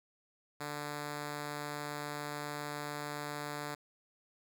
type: tone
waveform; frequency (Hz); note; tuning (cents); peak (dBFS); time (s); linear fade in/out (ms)
5% pulse; 147.1; D3; +3; -27; 0.6-3.75; 10
effects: none